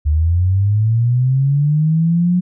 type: linear sweep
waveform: sine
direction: up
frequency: 72.7 to 181.6 Hz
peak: -11 dBFS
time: 0.05-2.41 s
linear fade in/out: 20 ms
effects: none